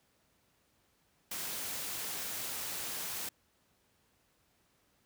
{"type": "noise", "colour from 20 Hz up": "white", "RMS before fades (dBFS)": -39, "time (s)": [1.31, 3.29], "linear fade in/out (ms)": 5, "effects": ["pink hiss -72 dBFS RMS until 5.05 s", "high-pass 60 Hz 12 dB/octave"]}